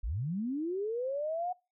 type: linear sweep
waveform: sine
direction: up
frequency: 38.89 to 737 Hz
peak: -31 dBFS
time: 0.03-1.53 s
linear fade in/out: 10 ms
effects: noise-tail reverb RT60 0.3 s tail -26 dB re dry